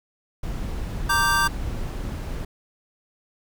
brown noise, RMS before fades -29 dBFS, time 0.43-2.45 s, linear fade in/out 5 ms
square chord, G minor, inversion first, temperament equal, 932.3 / 1174.7 / 1568 Hz, Bb5 / D6 / G6, 0 / 0 / 0 cents, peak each -26 / -24 / -22 dBFS, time 1.09-1.48 s, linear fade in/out 10 ms
effects none

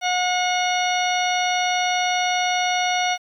harmonic tone, 725 Hz, F#5, 35 cents flat, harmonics 1 / 2 / 3 / 4 / 5 / 6 / 8, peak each -21 / -29 / -26 / -29 / -31 / -35 / -31 dBFS, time 0.01-3.18 s, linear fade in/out 50 ms, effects 9-bit

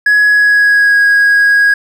triangle tone with pitch glide, 1679 to 1648.3 Hz, G#6 to G#6, +18 to -14 cents, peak -3 dBFS, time 0.06-1.74 s, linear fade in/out 5 ms, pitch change -32 cents, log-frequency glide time 0.29-1 s, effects tanh soft clip ceiling 0 dBFS

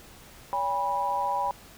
sine tone cluster, 569 / 808 / 978 Hz, C#5 / G#5 / B5, +45 / -48 / -17 cents, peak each -35 / -29 / -27 dBFS, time 0.53-1.51 s, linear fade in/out 0 ms, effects pink hiss -50 dBFS RMS until 1.77 s

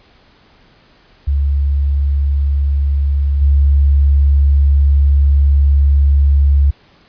sine tone with level steps, 70.3 Hz, C#2, 25 cents sharp, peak -11 / -7 dBFS, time 1.27-6.71 s, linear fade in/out 10 ms, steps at 3.41 s, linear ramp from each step 10 ms, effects pink hiss -49 dBFS RMS until 7.08 s + resampled to 11025 Hz

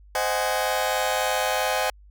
sawtooth chord, Ab dominant seventh, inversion first, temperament just, 519.1 / 623 / 747.5 / 830.6 Hz, C5 / Eb5 / Gb5 / Ab5, -14 / +2 / +17 / 0 cents, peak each -24 dBFS, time 0.15-1.9 s, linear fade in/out 2 ms, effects added 50 Hz sine -47 dBFS peak until 2.1 s

